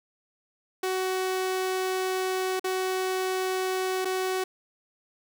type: tone with dropouts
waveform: sawtooth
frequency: 374.2 Hz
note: F#4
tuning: 20 cents sharp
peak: -22 dBFS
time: 0.83-4.44 s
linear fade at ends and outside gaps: 5 ms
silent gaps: 2.596-2.642 / 4.048-4.053 s
effects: none